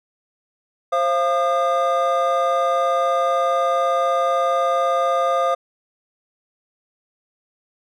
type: tone cluster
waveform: triangle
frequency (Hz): 530 / 686 / 1217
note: C5 / F5 / D#6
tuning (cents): +22 / -31 / -39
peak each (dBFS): -19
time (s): 0.92-5.55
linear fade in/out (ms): 10
effects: none